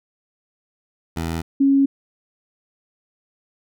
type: tone pair in turn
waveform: 15% pulse / sine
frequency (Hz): 82.41 / 275.1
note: E2 / C#4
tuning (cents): 0 / -13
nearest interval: octave + major sixth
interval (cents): 2087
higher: second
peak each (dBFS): -17 / -12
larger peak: second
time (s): 1.16-1.42 / 1.6-1.86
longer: neither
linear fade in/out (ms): 10
effects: none